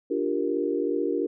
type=chord; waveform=sine; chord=G minor seventh; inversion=second; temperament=equal; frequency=293.7 / 349.2 / 392 / 466.2 Hz; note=D4 / F4 / G4 / Bb4; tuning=0 / 0 / 0 / 0 cents; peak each=-29 dBFS; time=0.1-1.27 s; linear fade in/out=10 ms; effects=none